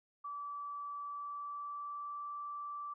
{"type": "tone with pitch glide", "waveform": "sine", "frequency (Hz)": [1155, 1165.7], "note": ["D6", "D6"], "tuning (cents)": [-29, -13], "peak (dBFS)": -40, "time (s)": [0.24, 2.94], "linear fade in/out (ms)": 10, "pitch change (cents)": 16, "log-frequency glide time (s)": [1.01, 2.32], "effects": []}